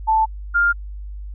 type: tone pair in turn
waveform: sine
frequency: 880 / 1402.4 Hz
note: A5 / F6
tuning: 0 / +7 cents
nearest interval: minor sixth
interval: 807 cents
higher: second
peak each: -13 dBFS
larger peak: neither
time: 0.07-0.26 / 0.54-0.73 s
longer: neither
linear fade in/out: 20 ms
effects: added 50 Hz sine -29 dBFS peak until 1.34 s